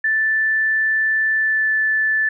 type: tone with pitch glide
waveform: sine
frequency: 1760 to 1749.9 Hz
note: A6 to A6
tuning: 0 to -10 cents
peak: -15 dBFS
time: 0.04-2.29 s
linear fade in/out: 5 ms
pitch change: -10 cents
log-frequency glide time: 1.35-1.7 s
effects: none